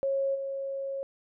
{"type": "tone with level steps", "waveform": "sine", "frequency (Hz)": 546, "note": "C#5", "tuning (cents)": -26, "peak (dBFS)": [-25, -31], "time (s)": [0.03, 1.03], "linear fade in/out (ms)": 0, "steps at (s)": 0.34, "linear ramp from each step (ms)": 20, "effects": []}